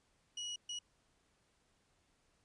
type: tone bursts at uneven times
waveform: 30% pulse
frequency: 2912 Hz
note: F#7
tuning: 28 cents flat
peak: -37 dBFS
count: 2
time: 0.37-0.56 / 0.69-0.79 s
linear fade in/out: 5 ms
effects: pink hiss -75 dBFS RMS until 2.44 s + resampled to 22050 Hz

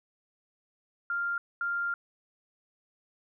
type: tone bursts at uneven times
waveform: sine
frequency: 1396 Hz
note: F6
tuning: 1 cent flat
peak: -28 dBFS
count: 2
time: 1.1-1.38 / 1.61-1.94 s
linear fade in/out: 2 ms
effects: none

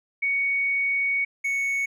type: tone pair in turn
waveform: sine / triangle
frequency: 2232 / 2218 Hz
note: C#7 / C#7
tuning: +11 / 0 cents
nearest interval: unison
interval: 11 cents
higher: first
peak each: -21 dBFS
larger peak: neither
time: 0.22-1.25 / 1.44-1.86 s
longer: first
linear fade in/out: 10 ms
effects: none

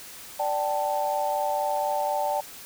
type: chord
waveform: sine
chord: D suspended fourth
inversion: none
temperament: equal with one note detuned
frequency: 587.3 / 775.9 / 880 Hz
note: D5 / G5 / A5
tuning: 0 / -18 / 0 cents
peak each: -28 dBFS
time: 0.39-2.41 s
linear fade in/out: 10 ms
effects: white hiss -43 dBFS RMS until 2.65 s

